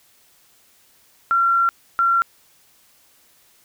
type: tone bursts at uneven times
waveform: sine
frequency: 1368 Hz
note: F6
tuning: 36 cents flat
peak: -14 dBFS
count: 2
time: 1.31-1.69 / 1.99-2.22 s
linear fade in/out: 0 ms
effects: white hiss -56 dBFS RMS until 3.64 s